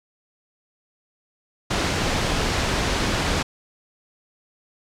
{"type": "noise", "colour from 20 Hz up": "pink", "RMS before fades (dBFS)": -22, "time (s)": [1.7, 3.43], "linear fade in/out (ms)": 10, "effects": ["low-pass 6000 Hz 12 dB/octave"]}